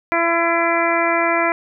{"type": "harmonic tone", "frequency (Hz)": 336.7, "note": "E4", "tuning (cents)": 37, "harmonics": [1, 2, 3, 4, 5, 6, 7], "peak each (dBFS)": [-23, -20, -22, -23, -26, -23, -24], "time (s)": [0.12, 1.52], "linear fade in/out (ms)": 0, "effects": []}